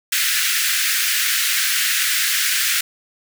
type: high-pass noise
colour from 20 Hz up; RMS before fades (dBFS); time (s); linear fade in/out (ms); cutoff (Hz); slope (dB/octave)
pink; -19; 0.12-2.81; 5; 1500; 48
effects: none